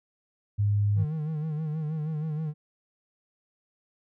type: tone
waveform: sine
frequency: 102.8 Hz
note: G#2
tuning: 17 cents flat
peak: -21 dBFS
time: 0.58-1.05 s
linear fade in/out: 20 ms
type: tone with vibrato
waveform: triangle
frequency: 154.9 Hz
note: D#3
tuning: 7 cents flat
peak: -26 dBFS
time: 0.95-2.54 s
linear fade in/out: 50 ms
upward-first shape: sine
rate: 6.3 Hz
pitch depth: 62 cents each way
effects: none